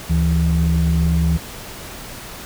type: tone pair together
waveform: sine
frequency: 73.6 / 164.83 Hz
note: D2 / E3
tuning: +4 / 0 cents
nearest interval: octave + major second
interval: 1396 cents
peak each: -15 dBFS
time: 0.09-1.38 s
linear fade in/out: 20 ms
effects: tanh soft clip ceiling -9 dBFS + pink hiss -34 dBFS RMS until 2.45 s